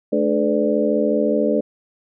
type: tone cluster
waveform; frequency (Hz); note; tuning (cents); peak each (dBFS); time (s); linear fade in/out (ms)
sine; 216.4 / 296.8 / 429 / 503 / 588; A3 / D4 / A4 / B4 / D5; -29 / +18 / -44 / +32 / +2; -22; 0.12-1.61; 10
effects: none